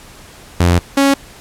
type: tone pair in turn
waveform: sawtooth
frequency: 87.31 / 276.6 Hz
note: F2 / C#4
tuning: 0 / -4 cents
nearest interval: octave + minor sixth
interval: 1996 cents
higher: second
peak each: -5 dBFS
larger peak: neither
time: 0.6-0.79 / 0.97-1.14 s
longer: first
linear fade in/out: 5 ms
effects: pink hiss -39 dBFS RMS until 1.4 s + low-pass 12000 Hz 12 dB/octave